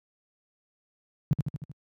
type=tone with echo; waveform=sine; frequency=147.4 Hz; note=D3; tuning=7 cents sharp; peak=-17 dBFS; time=1.31-1.33 s; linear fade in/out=0 ms; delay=77 ms; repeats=5; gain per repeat=-4 dB; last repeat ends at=1.715 s; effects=high-pass 80 Hz 12 dB/octave